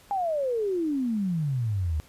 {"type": "exponential sweep", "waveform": "sine", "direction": "down", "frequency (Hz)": [821, 73.42], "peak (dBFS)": -24, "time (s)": [0.11, 2], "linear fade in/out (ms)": 0, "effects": ["pink hiss -55 dBFS RMS until 2.08 s", "resampled to 32000 Hz"]}